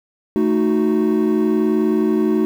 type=chord; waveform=triangle; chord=D# diminished; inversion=second; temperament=equal; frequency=220 / 311.1 / 370 Hz; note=A3 / D#4 / F#4; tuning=0 / 0 / 0 cents; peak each=-16 dBFS; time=0.36-2.45 s; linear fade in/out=0 ms; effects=tanh soft clip ceiling -6 dBFS + 8-bit